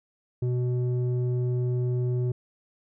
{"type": "tone with low-pass filter", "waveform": "square", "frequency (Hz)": 124, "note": "B2", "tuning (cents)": 7, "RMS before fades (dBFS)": -26, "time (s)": [0.42, 2.32], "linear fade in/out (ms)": 5, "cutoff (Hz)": 310, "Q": 1.8, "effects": []}